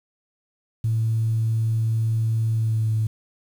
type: tone with pitch glide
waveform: sine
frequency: 112.2 to 109.89 Hz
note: A2 to A2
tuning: +34 to -2 cents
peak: -18 dBFS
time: 0.84-3.07 s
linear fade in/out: 5 ms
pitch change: -36 cents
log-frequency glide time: 2.51-2.92 s
effects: tanh soft clip ceiling -14 dBFS + 8-bit